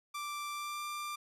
sawtooth tone with pitch glide, 1174.7 to 1187 Hz, D6 to D6, 0 to +18 cents, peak -34 dBFS, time 0.14-1.16 s, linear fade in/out 10 ms, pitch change +18 cents, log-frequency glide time 0.52-0.84 s, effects resampled to 32000 Hz + 12-bit

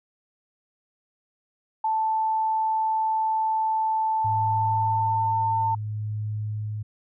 sine tone with pitch glide, 880 to 897.5 Hz, A5 to A5, 0 to +34 cents, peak -21 dBFS, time 1.84-5.75 s, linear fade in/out 5 ms, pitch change +34 cents, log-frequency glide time 4.17-5.35 s
sine tone with tremolo, 106.5 Hz, G#2, 44 cents sharp, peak -26 dBFS, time 4.24-6.83 s, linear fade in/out 10 ms, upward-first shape sine, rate 0.61 Hz, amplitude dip 30%
effects none

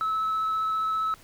sine tone with vibrato, 1300 Hz, E6, 24 cents flat, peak -22 dBFS, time 0.01-1.14 s, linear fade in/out 0 ms, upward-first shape sine, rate 15 Hz, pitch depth 10 cents each way, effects tanh soft clip ceiling -22 dBFS + pink hiss -53 dBFS RMS until 1.23 s

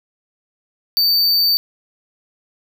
square tone, 4587 Hz, D8, 42 cents flat, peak -13 dBFS, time 0.97-1.57 s, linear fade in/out 0 ms, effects none

